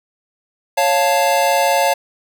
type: chord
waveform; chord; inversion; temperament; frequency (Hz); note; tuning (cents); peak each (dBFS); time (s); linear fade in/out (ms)
square; Db augmented; none; equal; 554.4 / 698.5 / 880; Db5 / F5 / A5; 0 / 0 / 0; -18; 0.77-1.94; 10
effects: none